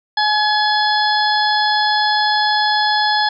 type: harmonic tone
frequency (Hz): 847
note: G#5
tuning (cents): +34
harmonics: 1 / 2 / 4 / 5 / 6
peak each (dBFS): -16 / -19 / -22 / -23 / -24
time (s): 0.17-3.29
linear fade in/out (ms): 5
effects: none

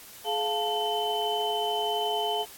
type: tone cluster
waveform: sine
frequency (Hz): 424.9 / 701 / 880 / 3049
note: G#4 / F5 / A5 / G7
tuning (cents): +40 / +6 / 0 / -49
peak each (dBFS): -31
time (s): 0.24-2.46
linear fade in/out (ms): 50
effects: white hiss -47 dBFS RMS until 2.57 s + AAC 64 kbps

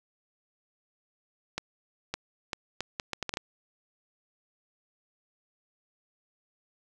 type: accelerating click train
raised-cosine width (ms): 0.2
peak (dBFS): -14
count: 10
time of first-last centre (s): 1.58-3.371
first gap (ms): 560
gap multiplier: 0.7
effects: none

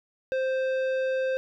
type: tone with tanh clipping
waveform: sine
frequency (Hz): 523.3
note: C5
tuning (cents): 0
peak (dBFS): -26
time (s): 0.32-1.37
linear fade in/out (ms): 0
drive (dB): 12
effects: none

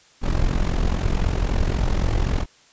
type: noise with amplitude modulation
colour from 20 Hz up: brown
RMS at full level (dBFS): -17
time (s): 0.21-2.46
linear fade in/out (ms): 50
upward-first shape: sine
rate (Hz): 43.8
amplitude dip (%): 75
effects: white hiss -54 dBFS RMS until 2.72 s + resampled to 16000 Hz

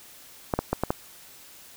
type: clicks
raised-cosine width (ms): 1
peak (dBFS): -9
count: 5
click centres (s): 0.538 / 0.59 / 0.73 / 0.836 / 0.905
effects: white hiss -49 dBFS RMS until 1.76 s

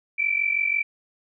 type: tone pair together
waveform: sine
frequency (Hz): 2311 / 2357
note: D7 / D7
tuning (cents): -28 / +6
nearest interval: unison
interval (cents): 34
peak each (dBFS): -23 / -24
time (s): 0.18-0.83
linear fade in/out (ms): 10
effects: none

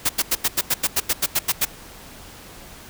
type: noise bursts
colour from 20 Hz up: white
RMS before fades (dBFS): -19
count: 13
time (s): 0.05-1.653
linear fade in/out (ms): 10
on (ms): 43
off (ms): 87
effects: pink hiss -42 dBFS RMS until 2.89 s

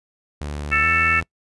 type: tone with pitch glide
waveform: sawtooth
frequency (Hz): 73.42 to 82.89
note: D2 to E2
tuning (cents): 0 to +10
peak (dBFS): -23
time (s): 0.41-1.23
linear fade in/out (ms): 0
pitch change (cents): +210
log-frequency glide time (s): 0.8-0.87
type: harmonic tone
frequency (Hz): 442.9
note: A4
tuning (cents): +11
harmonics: 3 / 4 / 5 / 6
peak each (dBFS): -21 / -21 / -21 / -21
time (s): 0.71-1.21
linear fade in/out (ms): 20
effects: noise-tail reverb RT60 0.1 s tail -24 dB re dry + resampled to 24000 Hz

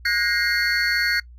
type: tone cluster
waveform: triangle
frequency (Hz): 1452 / 1625 / 1886 / 2110 / 4400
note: F#6 / G#6 / A#6 / C7 / C#8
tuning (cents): -33 / -38 / +20 / +14 / -14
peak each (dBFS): -24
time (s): 0.05-1.2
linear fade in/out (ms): 5
effects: noise-tail reverb RT60 0.1 s tail -22 dB re dry + added 60 Hz sine -41 dBFS peak until 1.38 s

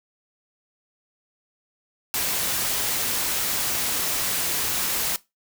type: noise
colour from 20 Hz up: white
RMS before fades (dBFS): -25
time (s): 2.14-5.16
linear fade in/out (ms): 0
effects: noise-tail reverb RT60 0.2 s tail -19 dB re dry

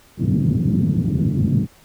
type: band-pass noise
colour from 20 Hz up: pink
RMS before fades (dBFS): -18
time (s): 0.17-1.67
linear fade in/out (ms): 50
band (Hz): 110 to 240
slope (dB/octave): 24
effects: pink hiss -51 dBFS RMS until 1.84 s

